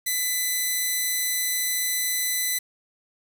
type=tone; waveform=5% pulse; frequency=2003 Hz; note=B6; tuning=24 cents sharp; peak=-13 dBFS; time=0.06-2.59 s; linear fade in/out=10 ms; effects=7-bit